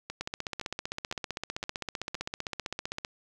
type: two click trains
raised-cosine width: 0.2 ms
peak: -19 / -16 dBFS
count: 5 / 45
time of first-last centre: 0.1-2.151 / 0.21-3.049 s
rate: 1.95 / 15.5 Hz
effects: none